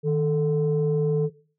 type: tone pair together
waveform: sine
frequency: 155.56 / 440 Hz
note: D#3 / A4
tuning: 0 / 0 cents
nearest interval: octave + tritone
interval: 1800 cents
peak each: -21 dBFS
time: 0.03-1.3 s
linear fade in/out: 50 ms
effects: noise-tail reverb RT60 0.4 s tail -17 dB re dry + tanh soft clip ceiling -14 dBFS

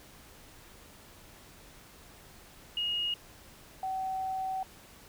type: tone pair in turn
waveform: sine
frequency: 2869 / 759.9 Hz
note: F7 / F#5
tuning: +46 / +46 cents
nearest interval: octave + major seventh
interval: 2300 cents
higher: first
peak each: -29 / -31 dBFS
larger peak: first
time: 2.77-3.14 / 3.83-4.63 s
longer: second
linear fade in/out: 2 ms
effects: pink hiss -54 dBFS RMS until 5.08 s

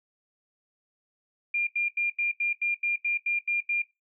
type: tone bursts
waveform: sine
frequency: 2400 Hz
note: D7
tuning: 37 cents sharp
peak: -24 dBFS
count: 11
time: 1.54-3.82 s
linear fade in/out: 5 ms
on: 130 ms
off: 85 ms
effects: noise-tail reverb RT60 0.2 s tail -17 dB re dry

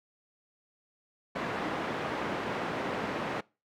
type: band-pass noise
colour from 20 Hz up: pink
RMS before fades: -34 dBFS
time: 1.35-3.41 s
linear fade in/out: 10 ms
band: 220 to 1900 Hz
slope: 12 dB/octave
effects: noise-tail reverb RT60 0.3 s tail -24 dB re dry

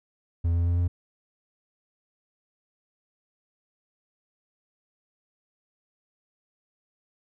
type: tone with pitch steps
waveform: triangle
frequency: 84.6 / 85.58 / 86.58 / 87.58 Hz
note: E2 / F2 / F2 / F2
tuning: +45 / -35 / -14 / +5 cents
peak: -19 dBFS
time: 0.44-0.88 s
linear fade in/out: 10 ms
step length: 110 ms
effects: none

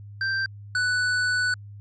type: tone pair in turn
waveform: square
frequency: 1568 / 1486.4 Hz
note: G6 / F#6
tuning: 0 / +7 cents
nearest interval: minor second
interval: 93 cents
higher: first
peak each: -24 / -22 dBFS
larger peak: second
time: 0.21-0.46 / 0.75-1.54 s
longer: second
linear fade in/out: 2 ms
effects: added 102 Hz sine -39 dBFS peak until 1.8 s + resampled to 16000 Hz

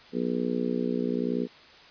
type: harmonic tone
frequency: 60.8 Hz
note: B1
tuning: 26 cents flat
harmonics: 3 / 4 / 5 / 6 / 7 / 8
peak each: -33 / -29 / -35 / -35 / -32 / -36 dBFS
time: 0.12-1.48 s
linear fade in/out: 50 ms
effects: white hiss -51 dBFS RMS until 1.9 s + resampled to 11025 Hz

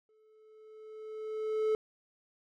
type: tone with exponential growth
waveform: triangle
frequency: 434.2 Hz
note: A4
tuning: 23 cents flat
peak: -23 dBFS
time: 0.09-1.75 s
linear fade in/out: 1 ms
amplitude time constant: 360 ms
effects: none

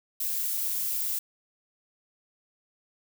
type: noise with amplitude modulation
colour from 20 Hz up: violet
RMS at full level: -28 dBFS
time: 0.2-1.19 s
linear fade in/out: 5 ms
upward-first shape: sine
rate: 293 Hz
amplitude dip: 35%
effects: none

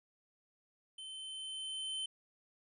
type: tone with level ramp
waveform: square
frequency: 3077 Hz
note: G7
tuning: 33 cents flat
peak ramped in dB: -46 to -37 dBFS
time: 0.98-2.06 s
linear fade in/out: 5 ms
effects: resampled to 24000 Hz

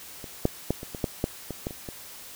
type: clicks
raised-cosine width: 2 ms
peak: -25 / -7 / -10 / -23 / -21 / -11 / -10 / -19 / -16 / -25 / -22 dBFS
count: 11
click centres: 0.242 / 0.454 / 0.706 / 0.831 / 0.948 / 1.042 / 1.241 / 1.507 / 1.669 / 1.708 / 1.888 s
effects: white hiss -44 dBFS RMS until 2.35 s

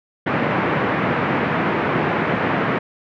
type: band-pass noise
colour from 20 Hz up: pink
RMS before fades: -20 dBFS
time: 0.26-2.79 s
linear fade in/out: 10 ms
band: 130 to 2200 Hz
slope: 24 dB/octave
effects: none

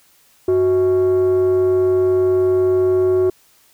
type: tone with frequency modulation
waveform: sine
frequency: 370 Hz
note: F#4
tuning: in tune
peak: -10 dBFS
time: 0.48-3.3 s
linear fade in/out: 5 ms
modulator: 274 Hz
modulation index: 0.3
effects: tanh soft clip ceiling -11 dBFS + white hiss -54 dBFS RMS until 3.73 s

